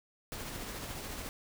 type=noise with tremolo; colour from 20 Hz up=pink; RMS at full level=-40 dBFS; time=0.32-1.29 s; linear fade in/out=0 ms; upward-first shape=triangle; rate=14 Hz; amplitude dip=35%; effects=none